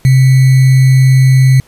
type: tone with sample-and-hold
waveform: sine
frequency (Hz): 131.3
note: C3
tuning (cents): +6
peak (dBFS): -3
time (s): 0.05-1.6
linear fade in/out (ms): 0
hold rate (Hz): 2100
effects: pink hiss -46 dBFS RMS until 1.67 s + resampled to 32000 Hz